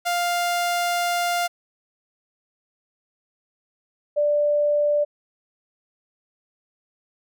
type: tone pair in turn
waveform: sawtooth / sine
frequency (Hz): 700 / 588.6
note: F5 / D5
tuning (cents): +4 / +4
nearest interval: minor third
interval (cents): 300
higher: first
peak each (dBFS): -17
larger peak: neither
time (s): 0.05-1.48 / 4.16-5.05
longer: first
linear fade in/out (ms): 20
effects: none